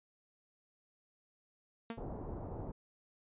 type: tone with exponential decay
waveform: sawtooth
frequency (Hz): 229.5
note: A#3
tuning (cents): -27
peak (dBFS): -32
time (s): 1.9-2.03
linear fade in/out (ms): 2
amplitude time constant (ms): 28
type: low-pass noise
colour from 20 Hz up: pink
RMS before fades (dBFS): -43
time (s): 1.97-2.72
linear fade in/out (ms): 10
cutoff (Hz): 840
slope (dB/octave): 24
effects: resampled to 8000 Hz